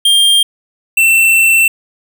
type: tone pair in turn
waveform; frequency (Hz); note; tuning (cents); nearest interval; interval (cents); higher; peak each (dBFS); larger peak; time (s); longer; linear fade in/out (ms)
square; 3200 / 2686; G7 / E7; +35 / +32; minor third; 303; first; -7; neither; 0.05-0.43 / 0.97-1.68; second; 5
effects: none